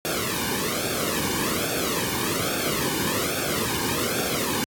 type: noise with flanger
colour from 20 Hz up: pink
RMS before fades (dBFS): -26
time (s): 0.05-4.64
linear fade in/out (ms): 0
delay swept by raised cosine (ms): 1 to 1.54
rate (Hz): 1.2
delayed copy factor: -0.8
effects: high-pass 80 Hz 12 dB/octave + AAC 64 kbps